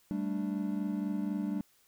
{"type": "chord", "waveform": "triangle", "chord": "G suspended second", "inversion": "none", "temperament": "equal", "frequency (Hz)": [196, 220, 293.7], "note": ["G3", "A3", "D4"], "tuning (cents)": [0, 0, 0], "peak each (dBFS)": [-32, -35, -34], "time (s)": [0.11, 1.61], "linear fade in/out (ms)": 0, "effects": ["white hiss -67 dBFS RMS until 1.87 s"]}